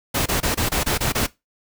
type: noise bursts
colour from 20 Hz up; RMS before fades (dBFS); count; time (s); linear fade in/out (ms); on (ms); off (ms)
pink; -21; 8; 0.14-1.268; 10; 120; 24
effects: noise-tail reverb RT60 0.2 s tail -19 dB re dry